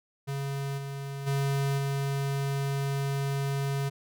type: tone with level steps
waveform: square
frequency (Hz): 138.7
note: C#3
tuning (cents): +1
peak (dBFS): -31 / -35 / -26 / -28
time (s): 0.27-3.9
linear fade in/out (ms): 20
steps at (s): 0.77 / 1.26 / 1.77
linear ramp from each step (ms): 20
effects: none